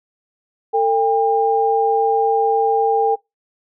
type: tone pair together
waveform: sine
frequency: 449.1 / 801.4 Hz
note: A4 / G5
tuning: +35 / +38 cents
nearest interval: minor seventh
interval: 1003 cents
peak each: -16 dBFS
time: 0.73-3.16 s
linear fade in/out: 20 ms
effects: noise-tail reverb RT60 0.2 s tail -24 dB re dry